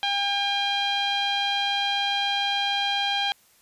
sawtooth tone with low-pass filter, 803 Hz, G5, 41 cents sharp, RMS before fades -25 dBFS, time 0.03-3.32 s, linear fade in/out 0 ms, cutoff 3500 Hz, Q 6.8, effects white hiss -59 dBFS RMS until 3.61 s + resampled to 32000 Hz

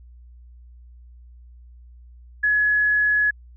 sine tone, 1692 Hz, G#6, 32 cents sharp, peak -16 dBFS, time 2.43-3.31 s, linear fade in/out 10 ms, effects added 60 Hz sine -43 dBFS peak until 3.56 s

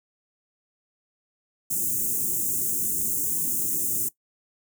white band-stop noise, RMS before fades -26 dBFS, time 1.7-4.09 s, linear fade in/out 10 ms, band 390 to 6700 Hz, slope 48 dB/octave, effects noise-tail reverb RT60 0.1 s tail -18 dB re dry + high-pass 100 Hz 12 dB/octave

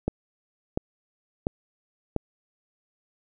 click train, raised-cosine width 2 ms, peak -11 dBFS, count 4, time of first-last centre 0.08-2.163 s, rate 1.44 Hz, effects none

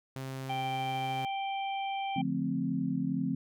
sawtooth tone, 132.9 Hz, C3, 27 cents sharp, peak -33 dBFS, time 0.16-1.25 s, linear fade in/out 0 ms
harmonic tone, 784 Hz, G5, in tune, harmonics 1 / 3 / 4, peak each -32 / -42 / -44 dBFS, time 0.49-2.22 s, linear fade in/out 10 ms
sine chord, D minor seventh, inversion none, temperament equal with one note detuned, 146.83 / 177.26 / 220 / 261.6 Hz, D3 / F3 / A3 / C4, 0 / +26 / 0 / 0 cents, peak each -37 / -34 / -36 / -32 dBFS, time 2.16-3.35 s, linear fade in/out 5 ms
effects none

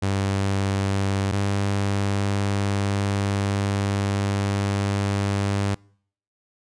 sawtooth tone pair in turn, 98 / 99.83 Hz, G2 / G2, 0 / +32 cents, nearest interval unison, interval 32 cents, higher second, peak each -17 dBFS, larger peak neither, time 0.02-1.32 / 1.32-5.75 s, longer second, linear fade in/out 10 ms, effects noise-tail reverb RT60 0.6 s tail -26 dB re dry + resampled to 22050 Hz

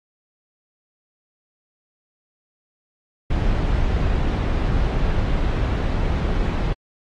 brown noise, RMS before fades -20 dBFS, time 3.3-6.73 s, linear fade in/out 5 ms, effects low-pass 4000 Hz 12 dB/octave + AAC 32 kbps

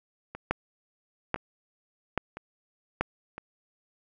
two click trains, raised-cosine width 0.5 ms, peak -23 / -10 dBFS, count 4 / 4, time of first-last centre 0.35-3.38 / 0.51-3.01 s, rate 0.99 / 1.2 Hz, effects none

